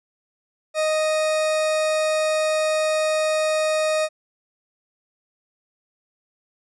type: tone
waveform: 40% pulse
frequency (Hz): 622.3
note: D#5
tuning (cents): 0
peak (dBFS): -18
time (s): 0.74-4.09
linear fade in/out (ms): 50
effects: resampled to 24000 Hz